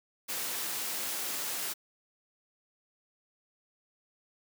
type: high-pass noise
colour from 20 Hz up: white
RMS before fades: -35 dBFS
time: 0.28-1.74 s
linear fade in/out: 20 ms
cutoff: 190 Hz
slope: 12 dB/octave
effects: none